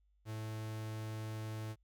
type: tone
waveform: 45% pulse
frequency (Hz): 109.2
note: A2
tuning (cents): -13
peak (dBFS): -40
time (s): 0.25-1.76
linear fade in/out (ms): 50
effects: added 50 Hz sine -69 dBFS peak until 1.83 s